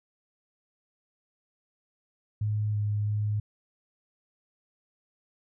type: tone with pitch steps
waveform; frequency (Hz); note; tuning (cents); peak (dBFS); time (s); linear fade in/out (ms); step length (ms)
sine; 105.9 / 104.3 / 105.1; G#2 / G#2 / G#2; +34 / +8 / +21; -25; 2.41-3.4; 5; 330
effects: none